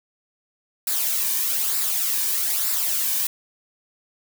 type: noise with flanger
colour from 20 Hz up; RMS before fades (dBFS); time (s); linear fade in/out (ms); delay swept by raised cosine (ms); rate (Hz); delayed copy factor
blue; -23; 0.87-3.27; 2; 0.32 to 1.52; 1.1; -0.55
effects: none